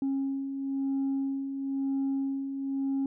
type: beating tone pair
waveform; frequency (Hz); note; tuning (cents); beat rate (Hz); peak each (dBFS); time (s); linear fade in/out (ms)
sine; 271.5 / 272.5; C#4 / C#4; -36 / -29; 1; -35 / -27; 0.02-3.06; 2
effects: tanh soft clip ceiling -24 dBFS